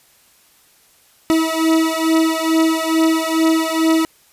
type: beating tone pair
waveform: 40% pulse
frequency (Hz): 321.4 / 323.7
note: E4 / E4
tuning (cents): -44 / -31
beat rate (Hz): 2.3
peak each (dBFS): -16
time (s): 1.3-4.05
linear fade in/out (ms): 0
effects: white hiss -53 dBFS RMS until 4.32 s + resampled to 32000 Hz